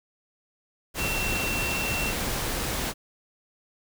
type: tone in noise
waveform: sine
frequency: 2710 Hz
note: E7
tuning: 47 cents sharp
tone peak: -29 dBFS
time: 0.97-2.14 s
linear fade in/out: 50 ms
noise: pink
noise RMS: -29 dBFS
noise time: 0.94-2.94 s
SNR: -3 dB
effects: none